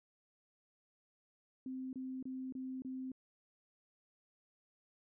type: tone bursts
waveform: sine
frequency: 260 Hz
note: C4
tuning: 11 cents flat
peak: -40 dBFS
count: 5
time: 1.66-3.118 s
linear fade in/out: 2 ms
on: 270 ms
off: 27 ms
effects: none